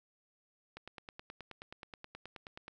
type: click train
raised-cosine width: 0.3 ms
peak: -30 dBFS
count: 19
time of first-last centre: 0.77-2.681 s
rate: 9.42 Hz
effects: none